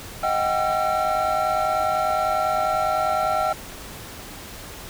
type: tone cluster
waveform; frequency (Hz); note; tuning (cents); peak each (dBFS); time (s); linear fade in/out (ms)
triangle; 629 / 733 / 783 / 1354; D#5 / F#5 / G5 / E6; +19 / -16 / -2 / +46; -23; 0.23-3.53; 5
effects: tanh soft clip ceiling -9 dBFS + pink hiss -38 dBFS RMS until 4.89 s